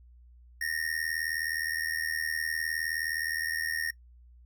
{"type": "tone with amplitude modulation", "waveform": "square", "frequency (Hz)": 1844, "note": "A#6", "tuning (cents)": -19, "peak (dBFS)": -27, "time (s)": [0.61, 3.91], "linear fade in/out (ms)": 5, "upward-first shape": "sine", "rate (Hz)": 79.4, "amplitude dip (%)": 85, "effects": ["noise-tail reverb RT60 0.1 s tail -20 dB re dry", "added 60 Hz sine -52 dBFS peak until 4.45 s"]}